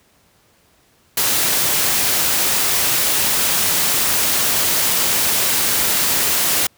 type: noise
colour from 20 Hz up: white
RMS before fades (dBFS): -17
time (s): 1.17-6.67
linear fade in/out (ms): 5
effects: pink hiss -56 dBFS RMS until 6.77 s + high-pass 60 Hz 12 dB/octave